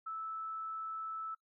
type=tone; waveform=sine; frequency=1312 Hz; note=E6; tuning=9 cents flat; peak=-38 dBFS; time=0.06-1.35 s; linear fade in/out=10 ms; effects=noise-tail reverb RT60 0.1 s tail -21 dB re dry